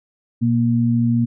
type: tone pair together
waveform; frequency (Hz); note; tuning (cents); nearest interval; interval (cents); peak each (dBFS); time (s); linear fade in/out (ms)
sine; 120.4 / 234.8; B2 / A#3; -44 / +13; octave; 1157; -18 / -16; 0.41-1.26; 20
effects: none